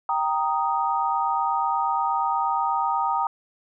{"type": "chord", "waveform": "sine", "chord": "Eb major", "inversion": "first", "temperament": "equal", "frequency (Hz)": [784, 932.3, 1244.5], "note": ["G5", "Bb5", "Eb6"], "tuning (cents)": [0, 0, 0], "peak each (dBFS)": [-26, -24, -26], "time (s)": [0.09, 3.27], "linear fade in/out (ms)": 2, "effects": []}